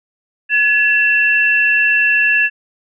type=tone pair together; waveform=sine; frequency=1698.8 / 2691 Hz; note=G#6 / E7; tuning=+39 / +35 cents; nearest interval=minor sixth; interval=796 cents; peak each=-13 dBFS; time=0.49-2.5 s; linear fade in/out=50 ms; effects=none